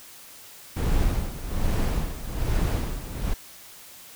brown noise with tremolo, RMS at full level -22 dBFS, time 0.76-3.34 s, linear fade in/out 10 ms, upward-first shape sine, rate 1.2 Hz, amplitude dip 75%, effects white hiss -46 dBFS RMS until 4.15 s

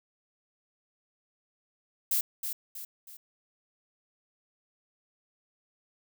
violet noise with echo, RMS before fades -27 dBFS, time 2.11-2.21 s, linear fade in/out 5 ms, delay 320 ms, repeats 3, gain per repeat -7 dB, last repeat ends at 3.17 s, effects none

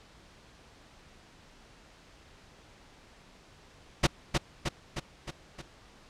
pink noise with echo, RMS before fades -21 dBFS, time 4.03-4.07 s, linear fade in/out 10 ms, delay 310 ms, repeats 5, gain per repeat -4 dB, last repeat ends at 5.62 s, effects pink hiss -56 dBFS RMS until 6.09 s + low-pass 6000 Hz 12 dB/octave

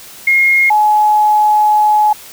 sine tone pair in turn, 2145 / 846.6 Hz, C7 / G#5, +42 / +33 cents, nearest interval octave + major third, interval 1609 cents, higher first, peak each -7 dBFS, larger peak neither, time 0.27-0.7 / 0.7-2.13 s, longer second, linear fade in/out 5 ms, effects white hiss -35 dBFS RMS until 2.32 s

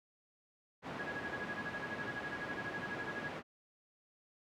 pink band-pass noise, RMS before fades -44 dBFS, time 0.82-3.43 s, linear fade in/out 50 ms, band 170 to 2100 Hz, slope 12 dB/octave
sine tone with tremolo, 1661.2 Hz, G#6, in tune, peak -38 dBFS, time 0.99-3.32 s, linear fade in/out 5 ms, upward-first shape sine, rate 12 Hz, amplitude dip 100%
effects none

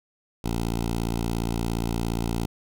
10% pulse tone with notch filter, 57.2 Hz, A#1, 32 cents flat, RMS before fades -27 dBFS, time 0.44-2.46 s, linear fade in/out 5 ms, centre 1700 Hz, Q 1.3, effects none

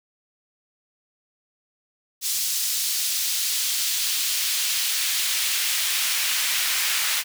pink noise with high-pass filter sweep, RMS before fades -24 dBFS, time 2.21-7.24 s, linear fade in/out 50 ms, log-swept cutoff 5000 to 2000 Hz, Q 0.98, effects none

